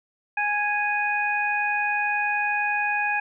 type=harmonic tone; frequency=829 Hz; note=G#5; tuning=3 cents flat; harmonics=1 / 2 / 3; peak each=-26 / -26 / -26 dBFS; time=0.37-3.2 s; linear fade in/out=5 ms; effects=none